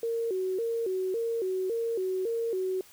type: tone with vibrato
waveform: sine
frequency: 415.3 Hz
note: G#4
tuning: in tune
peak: -27 dBFS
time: 0.03-2.81 s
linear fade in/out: 2 ms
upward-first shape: square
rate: 1.8 Hz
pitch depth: 180 cents each way
effects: white hiss -55 dBFS RMS until 2.92 s